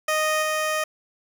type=tone with level steps; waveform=15% pulse; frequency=620 Hz; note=D#5; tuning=6 cents flat; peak=-14 / -16 dBFS; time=0.08-0.84 s; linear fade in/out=5 ms; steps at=0.42 s; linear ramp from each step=10 ms; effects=none